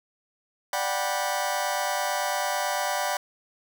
sawtooth chord, G major seventh, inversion second, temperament just, 588 / 735 / 784 / 980 Hz, D5 / F#5 / G5 / B5, +2 / -12 / 0 / -14 cents, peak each -27 dBFS, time 0.73-3.17 s, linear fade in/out 2 ms, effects none

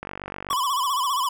click train, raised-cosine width 0.5 ms, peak -17 dBFS, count 25, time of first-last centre 0.03-0.53 s, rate 48 Hz
square tone with vibrato, 1064 Hz, C6, 29 cents sharp, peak -22 dBFS, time 0.5-1.29 s, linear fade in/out 5 ms, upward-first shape sine, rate 15 Hz, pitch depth 130 cents each way
effects none

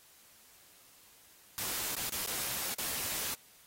white noise with dropouts, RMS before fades -36 dBFS, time 1.58-3.34 s, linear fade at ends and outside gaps 0 ms, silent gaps 1.95-1.966 / 2.095-2.122 / 2.262-2.274 / 2.74-2.784 s, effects white hiss -60 dBFS RMS until 3.66 s + AAC 48 kbps

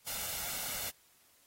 white noise with comb filter, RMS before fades -38 dBFS, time 0.06-0.91 s, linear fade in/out 20 ms, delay 1.4 ms, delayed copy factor +0.55, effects white hiss -66 dBFS RMS until 1.46 s + AAC 48 kbps

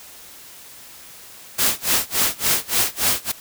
white noise with tremolo, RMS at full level -17 dBFS, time 1.58-3.32 s, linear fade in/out 10 ms, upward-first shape sine, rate 3.5 Hz, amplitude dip 100%, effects white hiss -42 dBFS RMS until 3.4 s

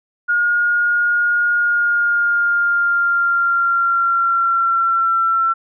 sine tone with pitch glide, 1429 to 1348.8 Hz, F6 to E6, +39 to +39 cents, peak -13 dBFS, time 0.28-5.54 s, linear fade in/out 20 ms, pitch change -100 cents, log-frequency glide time 1.52-5.23 s, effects none

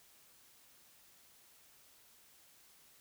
silence, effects white hiss -64 dBFS RMS until 3 s

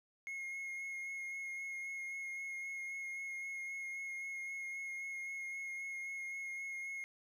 triangle tone with vibrato, 2157 Hz, C#7, 48 cents flat, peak -39 dBFS, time 0.27-7.04 s, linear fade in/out 0 ms, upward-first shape sine, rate 3.8 Hz, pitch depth 15 cents each way, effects none

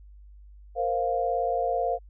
sine chord, Bb suspended second, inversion none, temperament just, 466.2 / 524.4 / 699.2 Hz, Bb4 / C5 / F5, 0 / +4 / +2 cents, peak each -30 / -29 / -26 dBFS, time 0.75-1.99 s, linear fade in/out 50 ms, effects added 50 Hz sine -46 dBFS peak until 2.09 s

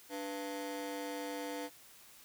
30% pulse ring-modulated tone, 394.1 Hz, G4, 9 cents sharp, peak -33 dBFS, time 0.09-1.7 s, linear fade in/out 50 ms, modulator 101 Hz, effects white hiss -58 dBFS RMS until 2.24 s

